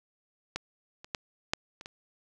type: clicks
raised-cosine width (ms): 0.2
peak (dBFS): -15 / -28 / -14 / -9 / -27 / -24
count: 6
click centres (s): 0.56 / 1.045 / 1.148 / 1.535 / 1.811 / 1.859
effects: none